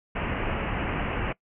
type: low-pass noise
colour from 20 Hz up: pink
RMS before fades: -29 dBFS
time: 0.15-1.33 s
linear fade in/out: 10 ms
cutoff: 2900 Hz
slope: 96 dB/octave
effects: noise-tail reverb RT60 0.1 s tail -22 dB re dry